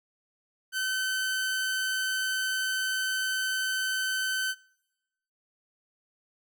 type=tone; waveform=sawtooth; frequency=1529 Hz; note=G6; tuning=44 cents flat; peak=-24 dBFS; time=0.72-4.55 s; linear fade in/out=50 ms; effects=noise-tail reverb RT60 0.9 s tail -23 dB re dry